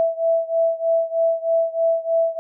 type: beating tone pair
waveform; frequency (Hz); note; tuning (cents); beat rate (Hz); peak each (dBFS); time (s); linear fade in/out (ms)
sine; 659.3 / 662.5; E5 / E5; 0 / +9; 3.2; -19 / -21; 0-2.39; 0
effects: none